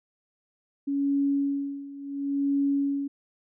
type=tone with tremolo; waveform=sine; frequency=280 Hz; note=C#4; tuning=18 cents sharp; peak=-21 dBFS; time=0.87-3.08 s; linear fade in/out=10 ms; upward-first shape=sine; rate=0.71 Hz; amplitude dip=85%; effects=none